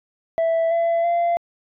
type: tone with pitch steps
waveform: sine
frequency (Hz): 659.3 / 673.2 / 687.3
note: E5 / E5 / F5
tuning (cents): 0 / +36 / -28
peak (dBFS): -14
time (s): 0.38-1.37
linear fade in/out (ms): 0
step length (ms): 330
effects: tanh soft clip ceiling -16 dBFS